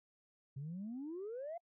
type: exponential sweep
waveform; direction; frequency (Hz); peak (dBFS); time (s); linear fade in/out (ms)
sine; up; 130.8 to 708; -40; 0.56-1.58; 10
effects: noise-tail reverb RT60 0.1 s tail -26 dB re dry + tanh soft clip ceiling -38 dBFS